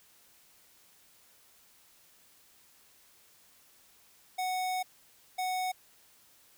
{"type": "tone bursts at uneven times", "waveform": "square", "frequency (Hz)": 740, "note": "F#5", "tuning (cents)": 0, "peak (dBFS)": -31, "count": 2, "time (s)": [[4.38, 4.83], [5.38, 5.72]], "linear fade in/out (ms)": 10, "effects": ["white hiss -62 dBFS RMS until 6.57 s"]}